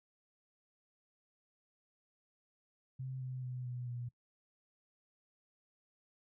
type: tone with pitch steps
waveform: sine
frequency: 130.81 / 128.34 / 125.92 / 123.54 / 121.21 Hz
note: C3 / C3 / B2 / B2 / B2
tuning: 0 / -33 / +34 / +1 / -32 cents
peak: -39 dBFS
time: 2.99-4.09 s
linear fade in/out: 10 ms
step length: 220 ms
effects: noise-tail reverb RT60 0.1 s tail -21 dB re dry